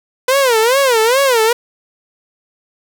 sawtooth tone with vibrato, 494.2 Hz, B4, 1 cent sharp, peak -6 dBFS, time 0.28-1.53 s, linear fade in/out 5 ms, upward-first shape sine, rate 2.4 Hz, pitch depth 210 cents each way, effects none

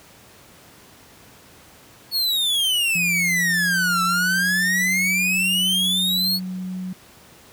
45% pulse exponential two-way sweep, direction down then up, 4435 to 1314 to 4435 Hz, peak -18 dBFS, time 2.11-6.4 s, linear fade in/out 50 ms, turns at 4.03 s
sine tone with pitch glide, 174.61 to 184.67 Hz, F3 to F#3, 0 to -3 cents, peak -26 dBFS, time 2.95-6.93 s, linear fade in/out 5 ms, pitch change +97 cents, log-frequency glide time 3.42-4.89 s
effects pink hiss -48 dBFS RMS until 7.52 s + high-pass 80 Hz 12 dB/octave

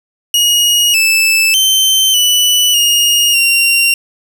sawtooth tone with pitch steps, 2882 / 2632 / 3099 / 2970 / 2855 / 2761 Hz, F#7 / E7 / G7 / F#7 / F7 / F7, -46 / -3 / -21 / +6 / +37 / -20 cents, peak -5 dBFS, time 0.34-3.94 s, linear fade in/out 2 ms, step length 600 ms, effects none

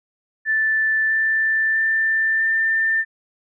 sine tone with pitch steps, 1760 / 1770.2 / 1780.5 / 1790.8 Hz, A6 / A6 / A6 / A6, 0 / +10 / +20 / +30 cents, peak -16 dBFS, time 0.45-3.05 s, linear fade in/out 50 ms, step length 650 ms, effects none

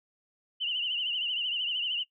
sine tone with vibrato, 2916 Hz, F#7, 26 cents flat, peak -28 dBFS, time 0.6-2.04 s, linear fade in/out 20 ms, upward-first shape triangle, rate 13 Hz, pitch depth 110 cents each way, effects noise-tail reverb RT60 0.1 s tail -18 dB re dry

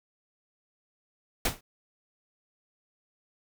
pink noise with exponential decay, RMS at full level -21 dBFS, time 1.45-1.61 s, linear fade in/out 5 ms, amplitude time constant 33 ms, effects none

